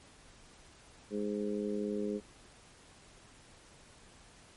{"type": "harmonic tone", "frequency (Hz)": 103.83, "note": "G#2", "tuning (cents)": 0, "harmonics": [2, 3, 4, 5], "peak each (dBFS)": [-36, -40, -36, -43], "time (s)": [1.1, 2.21], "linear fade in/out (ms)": 50, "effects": ["pink hiss -58 dBFS RMS until 4.56 s", "MP3 48 kbps"]}